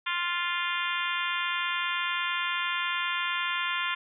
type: harmonic tone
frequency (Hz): 349.2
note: F4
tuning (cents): 0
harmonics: 3 / 4 / 5 / 6 / 7 / 8 / 9 / 10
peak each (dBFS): -33 / -34 / -35 / -36 / -36 / -37 / -38 / -38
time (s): 0.06-3.95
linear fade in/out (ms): 10
effects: none